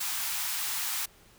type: high-pass noise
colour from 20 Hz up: white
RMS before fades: -32 dBFS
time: 0-1.06 s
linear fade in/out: 10 ms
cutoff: 770 Hz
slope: 48 dB/octave
effects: pink hiss -58 dBFS RMS until 1.38 s